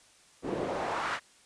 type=noise with band-pass filter sweep; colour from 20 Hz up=pink; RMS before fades=-33 dBFS; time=0.42-1.2 s; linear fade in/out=50 ms; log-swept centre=310 to 1600 Hz; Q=1.7; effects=white hiss -60 dBFS RMS until 1.45 s + resampled to 22050 Hz